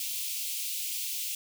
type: high-pass noise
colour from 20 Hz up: white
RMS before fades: -34 dBFS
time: 0-1.35 s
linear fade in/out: 2 ms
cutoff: 2400 Hz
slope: 48 dB/octave
effects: none